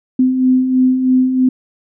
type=beating tone pair; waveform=sine; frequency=254.1 / 257.2 Hz; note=B3 / C4; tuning=+49 / -30 cents; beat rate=3.1 Hz; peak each=-19 / -10 dBFS; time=0.19-1.49 s; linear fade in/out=5 ms; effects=none